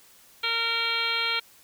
harmonic tone, 461.1 Hz, A#4, 19 cents flat, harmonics 1 / 2 / 3 / 4 / 5 / 6 / 7 / 8 / 9, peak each -40 / -38 / -31 / -39 / -29 / -35 / -30 / -36 / -32 dBFS, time 0.43-1.4 s, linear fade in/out 10 ms, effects white hiss -55 dBFS RMS until 1.63 s

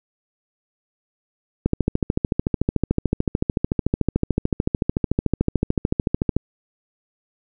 click train, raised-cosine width 3 ms, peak -5 dBFS, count 65, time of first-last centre 1.66-6.366 s, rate 13.6 Hz, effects none

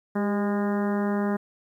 harmonic tone with a mistuned harmonic, 204.6 Hz, G#3, 26 cents flat, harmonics 1 / 2 / 3 / 4 / 5 / 6 / 7 / 8 / 9, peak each -24 / -30 / -34 / -36 / -38 / -40 / -41 / -42 / -43 dBFS, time 0.15-1.37 s, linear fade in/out 10 ms, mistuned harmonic 2, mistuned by -37 cents, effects 10-bit

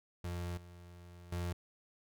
35% pulse tone with level steps, 87.6 Hz, F2, 6 cents sharp, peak -36 / -50 / -34 dBFS, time 0.24-1.53 s, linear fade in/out 5 ms, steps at 0.57 / 1.32 s, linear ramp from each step 5 ms, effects none

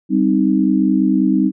sine chord, C minor, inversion second, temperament equal, 196 / 261.6 / 311.1 Hz, G3 / C4 / Eb4, 0 / 0 / 0 cents, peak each -16 dBFS, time 0.09-1.52 s, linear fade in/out 50 ms, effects none

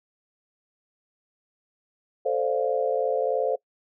sine chord, D minor seventh, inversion second, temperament equal with one note detuned, 440 / 523.3 / 583.9 / 698.5 Hz, A4 / C5 / D5 / F5, 0 / 0 / -10 / 0 cents, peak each -27 / -25 / -30 / -30 dBFS, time 2.25-3.56 s, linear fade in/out 10 ms, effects noise-tail reverb RT60 0.1 s tail -23 dB re dry

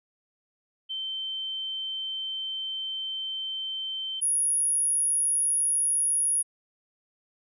sine tone pair in turn, 3100 / 10427 Hz, G7 / E9, -20 / -20 cents, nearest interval octave + major sixth, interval 2100 cents, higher second, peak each -30 / -22 dBFS, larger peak second, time 0.89-4.21 / 4.21-6.43 s, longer first, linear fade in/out 20 ms, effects none

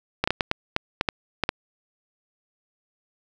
clicks, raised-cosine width 0.3 ms, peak -5 dBFS, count 10, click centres 0.24 / 0.275 / 0.306 / 0.408 / 0.514 / 0.764 / 1.011 / 1.088 / 1.437 / 1.491 s, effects none

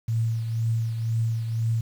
sine tone with tremolo, 113.7 Hz, A#2, 43 cents flat, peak -20 dBFS, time 0.08-1.81 s, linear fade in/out 5 ms, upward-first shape triangle, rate 2 Hz, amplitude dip 55%, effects 8-bit

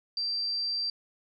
sine tone, 4699 Hz, D8, in tune, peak -28 dBFS, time 0.17-0.9 s, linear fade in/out 2 ms, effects none

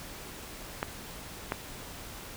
clicks, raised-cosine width 0.5 ms, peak -14 dBFS, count 2, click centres 0.829 / 1.521 s, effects pink hiss -44 dBFS RMS until 2.36 s

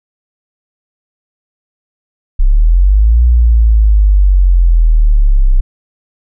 sine linear two-way sweep, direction up then down, 31.11 to 60.3 to 31.11 Hz, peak -4 dBFS, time 2.39-5.61 s, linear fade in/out 10 ms, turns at 3.24 s, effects none

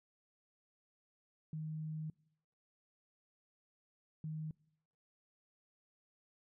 sine tone bursts at uneven times, 156 Hz, D#3, 5 cents sharp, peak -39 dBFS, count 2, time 1.53-2.1 / 4.24-4.51 s, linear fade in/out 2 ms, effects noise-tail reverb RT60 0.8 s tail -25 dB re dry

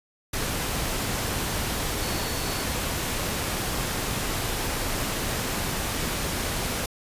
sine tone in noise, 4435 Hz, C#8, in tune, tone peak -39 dBFS, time 2.01-2.64 s, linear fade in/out 5 ms, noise pink, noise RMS -28 dBFS, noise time 0.33-6.86 s, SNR -14 dB, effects resampled to 32000 Hz

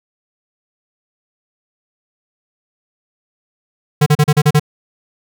square tone bursts, 149.4 Hz, D3, 30 cents sharp, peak -8 dBFS, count 7, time 4.01-4.597 s, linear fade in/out 10 ms, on 53 ms, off 36 ms, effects none

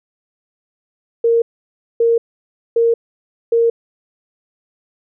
sine tone bursts, 463.5 Hz, A#4, 10 cents flat, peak -10 dBFS, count 4, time 1.24-3.7 s, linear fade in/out 5 ms, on 180 ms, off 580 ms, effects none

